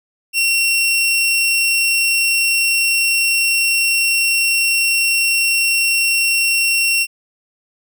sawtooth tone, 2730 Hz, F7, 40 cents flat, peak -10 dBFS, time 0.33-7.07 s, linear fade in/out 50 ms, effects none

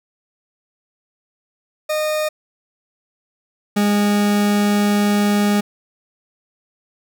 40% pulse tone pair in turn, 614 / 205.7 Hz, D#5 / G#3, -23 / -16 cents, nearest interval octave + perfect fifth, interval 1893 cents, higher first, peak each -17 / -13 dBFS, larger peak second, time 1.89-2.29 / 3.76-5.61 s, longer second, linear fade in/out 10 ms, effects none

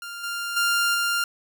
sawtooth tone with level steps, 1396.9 Hz, F6, in tune, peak -30 / -24 / -16 / -18 dBFS, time 0.02-1.24 s, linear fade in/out 2 ms, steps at 0.23 / 0.56 / 0.94 s, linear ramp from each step 10 ms, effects none

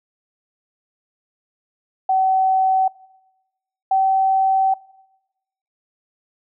sine tone pair in turn, 760 / 767.9 Hz, F#5 / G5, +46 / -36 cents, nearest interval unison, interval 18 cents, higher second, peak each -14 / -13 dBFS, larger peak second, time 2.09-2.88 / 3.91-4.74 s, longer second, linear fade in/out 5 ms, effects noise-tail reverb RT60 1.0 s tail -23 dB re dry

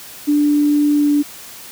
sine tone with pitch glide, 293.7 to 291.5 Hz, D4 to D4, 0 to -13 cents, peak -11 dBFS, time 0.27-1.23 s, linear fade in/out 20 ms, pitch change -13 cents, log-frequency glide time 0.94-1.11 s, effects white hiss -36 dBFS RMS until 1.71 s + high-pass 60 Hz 12 dB/octave

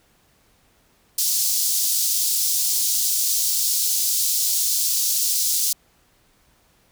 pink high-pass noise, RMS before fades -21 dBFS, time 1.18-5.73 s, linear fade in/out 5 ms, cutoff 4800 Hz, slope 24 dB/octave, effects pink hiss -60 dBFS RMS until 6.91 s

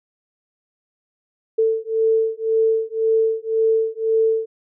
sine beating tone pair, 444.6 / 446.5 Hz, A4 / A4, +18 / +25 cents, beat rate 1.9 Hz, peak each -19 dBFS, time 1.58-4.46 s, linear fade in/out 10 ms, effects none

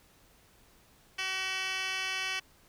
10% pulse tone with band-pass filter, 378.6 Hz, F#4, 40 cents sharp, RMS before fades -34 dBFS, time 1.18-2.4 s, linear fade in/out 10 ms, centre 3300 Hz, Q 2.7, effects pink hiss -62 dBFS RMS until 2.68 s

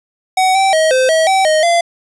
square tone with pitch steps, 751 / 774 / 634 / 517 / 642 / 768 / 623 / 685 Hz, F#5 / G5 / D#5 / C5 / E5 / G5 / D#5 / F5, +26 / -22 / +32 / -21 / -46 / -36 / +2 / -34 cents, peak -10 dBFS, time 0.37-1.81 s, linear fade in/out 5 ms, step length 180 ms, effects resampled to 24000 Hz + 7-bit

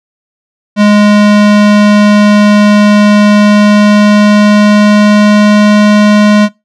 square tone with pitch glide, 207.7 to 208.9 Hz, G#3 to G#3, 0 to +10 cents, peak -3 dBFS, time 0.76-6.49 s, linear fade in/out 50 ms, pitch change +10 cents, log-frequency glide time 3.35-5.77 s, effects noise-tail reverb RT60 0.2 s tail -20 dB re dry + low-pass 5000 Hz 12 dB/octave

